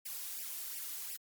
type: noise with flanger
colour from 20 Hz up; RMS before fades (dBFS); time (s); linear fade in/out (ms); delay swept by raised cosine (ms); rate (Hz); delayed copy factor
blue; -42; 0.05-1.17; 10; 0.37 to 2.87; 2.8; +0.8
effects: Opus 48 kbps